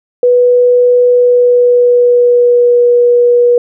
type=tone with pitch glide; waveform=sine; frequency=491.5 to 483.3 Hz; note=B4 to B4; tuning=-8 to -38 cents; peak=-4 dBFS; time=0.23-3.58 s; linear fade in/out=2 ms; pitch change=-30 cents; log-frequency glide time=1.07-2.82 s; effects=none